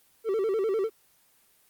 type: tone with vibrato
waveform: triangle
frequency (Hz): 415.3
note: G#4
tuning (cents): 0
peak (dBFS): -22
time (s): 0.24-0.9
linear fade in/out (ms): 50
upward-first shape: square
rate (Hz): 10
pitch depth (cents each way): 130
effects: white hiss -63 dBFS RMS until 1.69 s + Opus 24 kbps